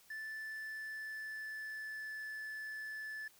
triangle tone with pitch glide, 1755 to 1738.9 Hz, A6 to A6, -5 to -21 cents, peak -40 dBFS, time 0.1-3.28 s, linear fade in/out 5 ms, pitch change -16 cents, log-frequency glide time 0.33-2.24 s, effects white hiss -65 dBFS RMS until 3.39 s

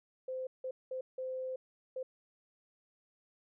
sine tone bursts at uneven times, 517 Hz, C5, 21 cents flat, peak -36 dBFS, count 5, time 0.28-0.47 / 0.64-0.71 / 0.91-1.01 / 1.18-1.56 / 1.96-2.03 s, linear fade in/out 5 ms, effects none

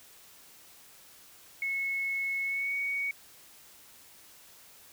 sine tone with pitch glide, 2191 to 2237 Hz, C#7 to C#7, -21 to +15 cents, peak -29 dBFS, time 1.62-3.11 s, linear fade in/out 2 ms, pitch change +36 cents, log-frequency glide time 2.44-2.75 s, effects white hiss -55 dBFS RMS until 4.92 s

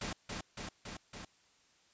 pink noise with echo, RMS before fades -39 dBFS, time 0.01-0.13 s, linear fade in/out 5 ms, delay 280 ms, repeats 4, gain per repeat -2 dB, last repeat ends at 1.25 s, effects white hiss -68 dBFS RMS until 1.93 s + resampled to 16000 Hz

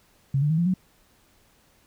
sine tone with pitch steps, 137.1 / 147.79 / 159.32 / 171.74 / 185.13 Hz, C#3 / D3 / D#3 / F3 / F#3, -19 / +11 / +41 / -29 / +1 cents, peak -19 dBFS, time 0.34-0.74 s, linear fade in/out 5 ms, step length 80 ms, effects pink hiss -61 dBFS RMS until 1.86 s

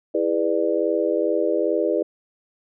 sine chord, E dominant seventh, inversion none, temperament just, 329.6 / 412 / 494.4 / 593.3 Hz, E4 / G#4 / B4 / D5, 0 / -14 / +2 / +18 cents, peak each -24 dBFS, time 0.14-2.03 s, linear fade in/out 10 ms, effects none

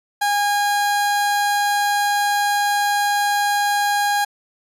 30% pulse tone, 818 Hz, G#5, 26 cents flat, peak -14 dBFS, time 0.21-4.25 s, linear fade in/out 10 ms, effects resampled to 32000 Hz

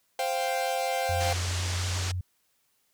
45% pulse chord, C suspended fourth, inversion none, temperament equal, 523.3 / 698.5 / 784 Hz, C5 / F5 / G5, 0 / 0 / 0 cents, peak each -31 dBFS, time 0.19-1.33 s, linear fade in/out 2 ms
sine tone with pitch glide, 88.5 to 90.83 Hz, F2 to F#2, +23 to -32 cents, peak -28 dBFS, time 1.09-2.21 s, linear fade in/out 5 ms, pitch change +45 cents, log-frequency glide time 1.48-1.89 s
white low-pass noise, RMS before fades -35 dBFS, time 1.2-2.12 s, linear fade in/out 10 ms, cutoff 7300 Hz, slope 24 dB/octave
effects white hiss -71 dBFS RMS until 2.93 s

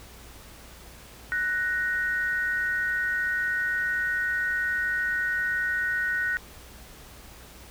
sine tone pair together, 1485 / 1869.4 Hz, F#6 / A#6, +6 / +4 cents, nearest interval major third, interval 398 cents, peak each -26 / -28 dBFS, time 1.32-6.37 s, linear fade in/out 0 ms, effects added 60 Hz sine -50 dBFS peak until 7.7 s + pink hiss -48 dBFS RMS until 7.7 s

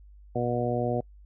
harmonic tone, 121.1 Hz, B2, 34 cents flat, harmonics 1 / 2 / 3 / 4 / 5 / 6, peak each -31 / -32 / -33 / -31 / -32 / -33 dBFS, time 0.35-1.01 s, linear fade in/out 10 ms, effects noise-tail reverb RT60 0.1 s tail -26 dB re dry + added 50 Hz sine -48 dBFS peak until 1.25 s

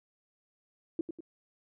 sine tone with echo, 329.6 Hz, E4, in tune, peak -27 dBFS, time 0.99-1.01 s, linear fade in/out 2 ms, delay 98 ms, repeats 2, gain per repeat -7 dB, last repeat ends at 1.206 s, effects none

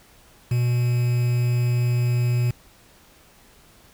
triangle tone with quantisation, 121.6 Hz, B2, 26 cents flat, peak -16 dBFS, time 0.51-2.51 s, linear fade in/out 5 ms, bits 6, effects pink hiss -53 dBFS RMS until 3.93 s

